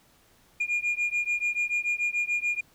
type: beating tone pair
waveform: sine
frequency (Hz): 2419 / 2425.9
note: D#7 / D#7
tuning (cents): -49 / -44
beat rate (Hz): 6.9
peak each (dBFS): -26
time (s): 0.6-2.61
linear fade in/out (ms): 10
effects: tanh soft clip ceiling -22 dBFS + pink hiss -61 dBFS RMS until 2.74 s